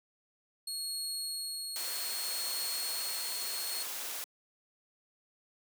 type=tone with tremolo; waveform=25% pulse; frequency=4314 Hz; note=C#8; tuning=48 cents flat; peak=-30 dBFS; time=0.67-3.83 s; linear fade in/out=5 ms; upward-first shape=sine; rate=0.64 Hz; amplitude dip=30%
type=noise; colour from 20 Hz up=white; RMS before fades=-39 dBFS; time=1.76-4.24 s; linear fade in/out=0 ms
effects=high-pass 400 Hz 12 dB/octave